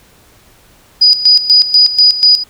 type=tone with tremolo; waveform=sine; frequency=4934 Hz; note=D#8; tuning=15 cents flat; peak=-3 dBFS; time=1.01-2.44 s; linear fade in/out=10 ms; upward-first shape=square; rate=4.1 Hz; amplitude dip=75%; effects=pink hiss -46 dBFS RMS until 2.49 s